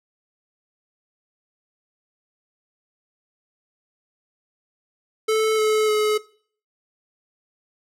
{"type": "tone with pitch steps", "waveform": "square", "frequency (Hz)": [437.4, 431.6, 425.9], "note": ["A4", "A4", "G#4"], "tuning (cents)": [-10, -33, 44], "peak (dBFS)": -18, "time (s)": [5.28, 6.18], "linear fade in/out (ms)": 10, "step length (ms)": 300, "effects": ["noise-tail reverb RT60 0.5 s tail -20 dB re dry", "low-pass 12000 Hz 12 dB/octave"]}